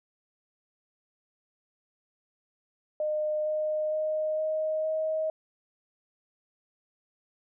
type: tone with pitch steps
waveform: sine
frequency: 610 / 615 / 619.9 / 625 / 630.1 Hz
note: D#5 / D#5 / D#5 / D#5 / D#5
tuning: -34 / -20 / -7 / +8 / +22 cents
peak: -26 dBFS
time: 3-5.3 s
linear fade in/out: 2 ms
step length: 460 ms
effects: none

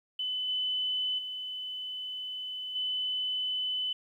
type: tone with level steps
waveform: sine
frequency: 3013 Hz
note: F#7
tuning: 31 cents sharp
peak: -30 / -28 / -35 / -29 dBFS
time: 0.19-3.93 s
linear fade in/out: 5 ms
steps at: 0.48 / 1.18 / 2.75 s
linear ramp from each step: 10 ms
effects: 11-bit

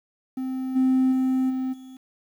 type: tone with level steps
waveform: triangle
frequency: 260 Hz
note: C4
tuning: 11 cents flat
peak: -24 / -14 / -17 / -22 / -38 dBFS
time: 0.37-1.97 s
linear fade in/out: 5 ms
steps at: 0.75 / 1.11 / 1.49 / 1.72 s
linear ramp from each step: 20 ms
effects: tanh soft clip ceiling -12 dBFS + 9-bit

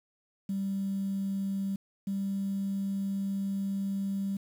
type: tone pair in turn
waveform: sine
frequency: 195.5 / 196.38 Hz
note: G3 / G3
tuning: -4 / +3 cents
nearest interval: unison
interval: 7 cents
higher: second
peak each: -28 dBFS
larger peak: neither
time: 0.49-1.76 / 2.07-4.37 s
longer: second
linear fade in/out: 5 ms
effects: tanh soft clip ceiling -25 dBFS + 9-bit

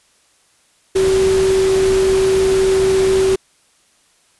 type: tone in noise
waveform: sine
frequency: 382 Hz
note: G4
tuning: 45 cents flat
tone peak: -11 dBFS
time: 0.95-3.36 s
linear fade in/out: 10 ms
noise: pink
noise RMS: -24 dBFS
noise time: 0.95-3.36 s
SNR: +10 dB
effects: white hiss -56 dBFS RMS until 4.39 s + resampled to 24000 Hz

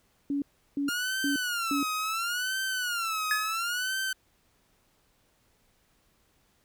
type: tone bursts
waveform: sine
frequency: 282.9 Hz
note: C#4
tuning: 35 cents sharp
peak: -26 dBFS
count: 4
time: 0.3-1.83 s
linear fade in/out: 2 ms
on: 120 ms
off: 350 ms
type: tone with vibrato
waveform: sawtooth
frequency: 1396.9 Hz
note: F6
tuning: in tune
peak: -25 dBFS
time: 0.88-4.13 s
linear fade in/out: 5 ms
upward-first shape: sine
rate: 0.72 Hz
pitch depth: 180 cents each way
type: tone with exponential decay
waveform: square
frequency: 1707 Hz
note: G#6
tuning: 47 cents sharp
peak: -23 dBFS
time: 3.31-3.61 s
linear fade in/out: 1 ms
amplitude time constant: 64 ms
effects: pink hiss -68 dBFS RMS until 6.64 s

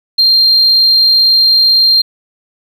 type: tone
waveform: sine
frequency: 4186 Hz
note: C8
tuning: in tune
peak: -4 dBFS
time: 0.18-2.02 s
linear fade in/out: 10 ms
effects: tanh soft clip ceiling -2 dBFS + 7-bit

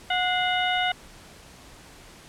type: harmonic tone with a mistuned harmonic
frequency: 730 Hz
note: F#5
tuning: 24 cents flat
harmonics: 1 / 2 / 3 / 4 / 5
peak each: -25 / -29 / -29 / -29 / -33 dBFS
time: 0.1-0.92 s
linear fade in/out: 5 ms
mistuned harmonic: 3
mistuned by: -84 cents
effects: pink hiss -48 dBFS RMS until 2.28 s + low-pass 10000 Hz 12 dB/octave

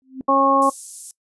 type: tone with exponential growth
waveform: sine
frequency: 262 Hz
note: C4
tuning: 2 cents sharp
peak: -24 dBFS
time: 0.02-0.21 s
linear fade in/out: 1 ms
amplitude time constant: 41 ms
type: harmonic tone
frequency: 273.1 Hz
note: C#4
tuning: 26 cents flat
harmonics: 1 / 2 / 3 / 4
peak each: -21 / -19 / -21 / -16 dBFS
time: 0.28-0.7 s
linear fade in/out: 10 ms
type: high-pass noise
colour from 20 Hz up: pink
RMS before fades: -34 dBFS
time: 0.62-1.11 s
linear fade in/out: 0 ms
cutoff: 7400 Hz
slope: 24 dB/octave
effects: noise-tail reverb RT60 0.1 s tail -21 dB re dry + resampled to 24000 Hz

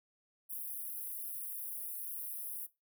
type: high-pass noise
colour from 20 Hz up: white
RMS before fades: -42 dBFS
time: 0.49-2.67 s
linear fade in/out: 20 ms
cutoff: 9700 Hz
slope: 96 dB/octave
effects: noise-tail reverb RT60 0.2 s tail -17 dB re dry

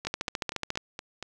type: two click trains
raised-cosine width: 0.2 ms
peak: -19 / -12 dBFS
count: 6 / 11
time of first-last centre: 0.05-1.226 / 0.07-0.774 s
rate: 4.25 / 14.2 Hz
effects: none

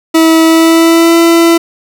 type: tone with pitch glide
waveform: 40% pulse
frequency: 323.9 to 334.9 Hz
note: E4 to E4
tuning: -30 to +27 cents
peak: -3 dBFS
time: 0.14-1.58 s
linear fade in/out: 10 ms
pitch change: +57 cents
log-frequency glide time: 0.44-1.17 s
effects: none

